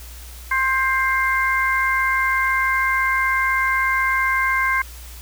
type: tone cluster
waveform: sine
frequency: 1057 / 1585 / 2101 Hz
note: C6 / G6 / C7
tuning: +17 / +19 / +7 cents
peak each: -21 dBFS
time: 0.51-4.82 s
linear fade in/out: 5 ms
effects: added 60 Hz sine -36 dBFS peak until 5.21 s + white hiss -42 dBFS RMS until 5.21 s